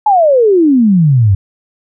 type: exponential sweep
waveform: sine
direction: down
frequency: 871 to 92.5 Hz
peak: -5 dBFS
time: 0.06-1.35 s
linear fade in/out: 5 ms
effects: none